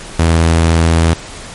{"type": "tone", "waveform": "sawtooth", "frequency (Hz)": 82.41, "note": "E2", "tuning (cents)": 0, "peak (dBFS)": -4, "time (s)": [0.19, 1.14], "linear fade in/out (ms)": 5, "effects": ["pink hiss -30 dBFS RMS until 1.54 s", "MP3 48 kbps"]}